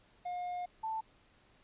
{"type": "tone pair in turn", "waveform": ["triangle", "sine"], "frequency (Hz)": [715, 884.1], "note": ["F5", "A5"], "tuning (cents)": [41, 8], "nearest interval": "major third", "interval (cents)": 367, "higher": "second", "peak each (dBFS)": [-34, -34], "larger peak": "neither", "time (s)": [[0.25, 0.66], [0.83, 1.01]], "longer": "first", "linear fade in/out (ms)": 10, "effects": ["pink hiss -66 dBFS RMS until 1.63 s", "resampled to 8000 Hz"]}